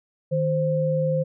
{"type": "tone pair together", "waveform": "sine", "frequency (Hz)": [155.56, 522.9], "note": ["D#3", "C5"], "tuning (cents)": [0, -1], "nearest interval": "octave + major sixth", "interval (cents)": 2099, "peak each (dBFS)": [-23, -22], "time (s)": [0.31, 1.24], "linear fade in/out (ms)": 20, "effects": []}